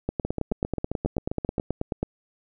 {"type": "two click trains", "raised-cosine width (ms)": 2, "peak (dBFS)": [-12, -14], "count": [19, 11], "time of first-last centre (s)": [[0.09, 2.03], [0.25, 1.582]], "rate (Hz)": [9.28, 7.51], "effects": []}